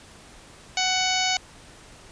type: harmonic tone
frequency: 745 Hz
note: F#5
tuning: 12 cents sharp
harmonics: 1 / 2 / 3 / 4 / 5 / 6 / 7 / 8 / 9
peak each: -27 / -33 / -28 / -29 / -31 / -30 / -32 / -33 / -32 dBFS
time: 0.77-1.37 s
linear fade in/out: 2 ms
effects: pink hiss -48 dBFS RMS until 2.11 s + resampled to 22050 Hz